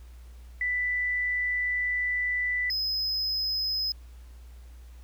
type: tone pair in turn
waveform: sine / triangle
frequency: 1983 / 5078 Hz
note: B6 / D#8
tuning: +7 / +34 cents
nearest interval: octave + major third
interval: 1627 cents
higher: second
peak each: -25 dBFS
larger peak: neither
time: 0.61-2.7 / 2.7-3.92 s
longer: first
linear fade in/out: 2 ms
effects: added 60 Hz sine -44 dBFS peak until 5.03 s + pink hiss -61 dBFS RMS until 5.03 s